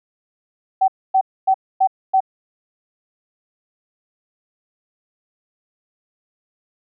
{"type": "tone bursts", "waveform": "sine", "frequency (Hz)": 764, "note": "G5", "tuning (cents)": -45, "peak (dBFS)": -11, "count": 5, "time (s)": [0.81, 2.205], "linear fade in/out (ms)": 10, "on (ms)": 71, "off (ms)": 260, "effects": []}